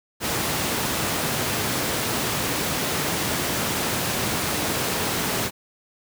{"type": "high-pass noise", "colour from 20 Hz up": "pink", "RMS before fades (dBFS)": -25, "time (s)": [0.2, 5.51], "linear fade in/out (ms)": 50, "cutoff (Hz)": 110, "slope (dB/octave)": 12, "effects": []}